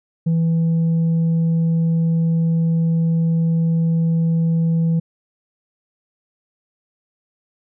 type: tone with tanh clipping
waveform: sine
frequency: 164.81 Hz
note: E3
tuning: in tune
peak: -15 dBFS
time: 0.26-5 s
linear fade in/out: 10 ms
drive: 2 dB
effects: none